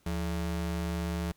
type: ring-modulated tone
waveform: square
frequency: 125.9 Hz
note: B2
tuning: 34 cents sharp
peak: -28 dBFS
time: 0.06-1.32 s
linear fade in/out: 5 ms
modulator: 50.2 Hz
effects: pink hiss -67 dBFS RMS until 1.36 s